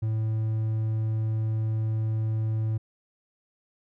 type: tone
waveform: triangle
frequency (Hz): 110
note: A2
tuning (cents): 0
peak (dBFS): -22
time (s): 0.02-2.78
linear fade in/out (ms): 10
effects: none